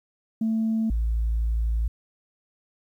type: tone pair in turn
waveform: sine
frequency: 222.5 / 56.11 Hz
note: A3 / A1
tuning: +20 / +35 cents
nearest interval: 2 octaves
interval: 2385 cents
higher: first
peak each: -20 dBFS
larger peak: neither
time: 0.41-0.9 / 0.9-1.88 s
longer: second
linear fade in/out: 5 ms
effects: tanh soft clip ceiling -18 dBFS + 10-bit